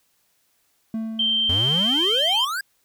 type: tone with exponential decay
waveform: triangle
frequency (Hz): 222.6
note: A3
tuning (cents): +20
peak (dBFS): -21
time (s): 0.94-2.46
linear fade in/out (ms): 2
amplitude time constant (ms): 330
type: tone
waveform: sine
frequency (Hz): 3136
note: G7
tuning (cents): 0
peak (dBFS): -18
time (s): 1.19-2.45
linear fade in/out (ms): 5
type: exponential sweep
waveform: square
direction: up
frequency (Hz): 82.41 to 1661.2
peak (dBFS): -25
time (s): 1.49-2.61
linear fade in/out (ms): 5
effects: white hiss -66 dBFS RMS until 2.84 s